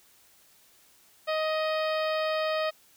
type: harmonic tone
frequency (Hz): 626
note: D#5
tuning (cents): +10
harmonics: 1 / 2 / 3 / 4 / 5 / 6 / 7 / 8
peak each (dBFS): -27 / -33 / -37 / -39 / -41 / -43 / -44 / -45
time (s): 1.27-2.71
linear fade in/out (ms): 20
effects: white hiss -60 dBFS RMS until 2.96 s